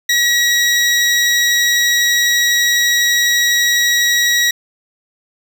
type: tone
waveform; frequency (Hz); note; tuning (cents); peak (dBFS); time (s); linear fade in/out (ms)
20% pulse; 1914; A#6; +45; -6; 0.09-4.51; 5
effects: none